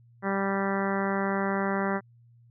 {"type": "harmonic tone", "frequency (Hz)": 196, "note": "G3", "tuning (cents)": 0, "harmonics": [1, 2, 3, 4, 5, 6, 7, 8, 9, 10], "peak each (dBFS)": [-29, -32, -34, -35, -36, -37, -37, -38, -39, -39], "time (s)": [0.22, 2.01], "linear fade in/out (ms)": 50, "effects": ["added 118 Hz sine -54 dBFS peak until 2.5 s"]}